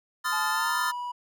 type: chord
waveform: square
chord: F dominant seventh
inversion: second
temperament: equal with one note detuned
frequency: 1021.4 / 1244.5 / 1396.9 / 1760 Hz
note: C6 / Eb6 / F6 / A6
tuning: -42 / 0 / 0 / 0 cents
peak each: -32 dBFS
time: 0.24-0.92 s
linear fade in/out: 20 ms
type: tone with pitch glide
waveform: triangle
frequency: 865 to 976.6 Hz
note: A5 to B5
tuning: -30 to -20 cents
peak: -29 dBFS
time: 0.32-1.12 s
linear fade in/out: 10 ms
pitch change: +210 cents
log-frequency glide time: 0.5-0.78 s
effects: none